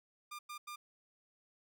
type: tone bursts at uneven times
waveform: sawtooth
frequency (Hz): 1200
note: D6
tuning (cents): +37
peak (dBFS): -40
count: 3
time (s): 0.31-0.39 / 0.49-0.58 / 0.67-0.76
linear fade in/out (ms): 10
effects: none